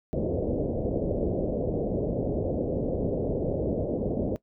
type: low-pass noise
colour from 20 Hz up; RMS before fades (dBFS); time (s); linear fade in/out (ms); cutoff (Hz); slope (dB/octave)
white; -28; 0.13-4.36; 0; 590; 48
effects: noise-tail reverb RT60 0.1 s tail -20 dB re dry